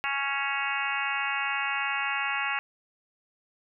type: harmonic tone with a mistuned harmonic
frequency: 277.2 Hz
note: C#4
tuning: in tune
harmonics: 3 / 4 / 5 / 6 / 7 / 8 / 9 / 10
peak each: -35 / -35 / -35 / -35 / -35 / -35 / -35 / -35 dBFS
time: 0.04-2.59 s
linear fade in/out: 0 ms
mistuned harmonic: 9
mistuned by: +33 cents
effects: none